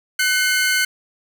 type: tone pair together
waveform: sawtooth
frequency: 1506 / 2132 Hz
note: F#6 / C7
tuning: +30 / +32 cents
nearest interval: tritone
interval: 602 cents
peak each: -14 / -17 dBFS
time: 0.19-0.85 s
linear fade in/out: 5 ms
effects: none